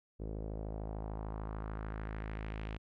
sawtooth tone with low-pass filter sweep, 53.4 Hz, G#1, 49 cents sharp, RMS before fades -41 dBFS, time 0.19-2.78 s, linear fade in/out 20 ms, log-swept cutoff 440 to 2900 Hz, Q 1.9, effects none

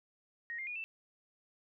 sine tone with pitch steps, 1872 / 2111 / 2446 / 2658 Hz, A#6 / C7 / D#7 / E7, +7 / +15 / -30 / +14 cents, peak -38 dBFS, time 0.5-0.84 s, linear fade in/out 0 ms, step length 85 ms, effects none

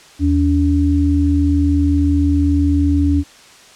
sine tone pair together, 80.12 / 285.5 Hz, E2 / D4, -49 / -49 cents, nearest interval octave + minor seventh, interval 2200 cents, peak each -14 dBFS, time 0.19-3.24 s, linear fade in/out 50 ms, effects white hiss -43 dBFS RMS until 3.75 s + low-pass 7000 Hz 12 dB/octave

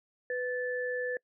sine tone pair together, 497.9 / 1746.9 Hz, B4 / A6, +14 / -13 cents, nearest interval octave + minor seventh, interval 2173 cents, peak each -32 / -35 dBFS, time 0.3-1.17 s, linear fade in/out 2 ms, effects noise-tail reverb RT60 0.1 s tail -25 dB re dry

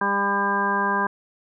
harmonic tone, 200 Hz, G3, 35 cents sharp, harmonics 1 / 2 / 3 / 4 / 5 / 6 / 8, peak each -29 / -30 / -35 / -31 / -23 / -30 / -25 dBFS, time 0.01-1.07 s, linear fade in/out 5 ms, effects none

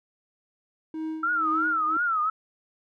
triangle tone with tremolo, 316.5 Hz, D#4, 30 cents sharp, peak -26 dBFS, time 0.94-1.97 s, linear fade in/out 2 ms, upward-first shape sine, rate 2 Hz, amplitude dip 85%
sine tone with vibrato, 1328 Hz, E6, 12 cents sharp, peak -22 dBFS, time 1.23-2.3 s, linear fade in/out 5 ms, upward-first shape triangle, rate 2.8 Hz, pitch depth 170 cents each way
effects none

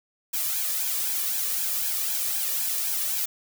blue noise with flanger, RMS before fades -27 dBFS, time 0.33-3.26 s, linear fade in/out 10 ms, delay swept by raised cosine 1.2 to 1.73 ms, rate 3.9 Hz, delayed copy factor +0.65, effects none

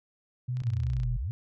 sine tone with vibrato, 123.2 Hz, B2, 4 cents flat, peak -28 dBFS, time 0.48-1.17 s, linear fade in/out 10 ms, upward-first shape sine, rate 2.6 Hz, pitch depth 38 cents each way
click train, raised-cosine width 0.2 ms, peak -32 dBFS, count 15, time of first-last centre 0.57-1.034 s, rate 30.2 Hz
sine exponential two-way sweep, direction down then up, 125 to 38.66 to 125 Hz, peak -29 dBFS, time 0.62-1.31 s, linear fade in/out 0 ms, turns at 1.15 s
effects none

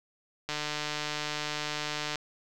click train, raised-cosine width 0.2 ms, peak -15 dBFS, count 251, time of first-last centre 0.49-2.157 s, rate 150 Hz, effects none

